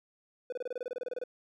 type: tone bursts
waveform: triangle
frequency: 497.3 Hz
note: B4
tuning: 12 cents sharp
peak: -31 dBFS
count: 15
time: 0.5-1.238 s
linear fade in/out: 2 ms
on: 24 ms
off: 27 ms
effects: none